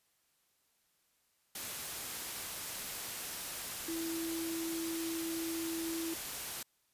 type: tone in noise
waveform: sine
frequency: 329.6 Hz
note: E4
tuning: in tune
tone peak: -36 dBFS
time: 3.88-6.14 s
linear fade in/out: 5 ms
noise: white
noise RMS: -41 dBFS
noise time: 1.55-6.63 s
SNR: +2 dB
effects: white hiss -75 dBFS RMS until 6.93 s + resampled to 32000 Hz